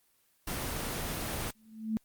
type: noise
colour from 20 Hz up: pink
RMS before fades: -35 dBFS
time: 0.47-1.51 s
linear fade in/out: 5 ms
type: tone with exponential growth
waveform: sine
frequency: 220 Hz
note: A3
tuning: in tune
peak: -25 dBFS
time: 1.55-1.97 s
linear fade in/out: 0 ms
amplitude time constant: 90 ms
effects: white hiss -70 dBFS RMS until 2.04 s + Opus 24 kbps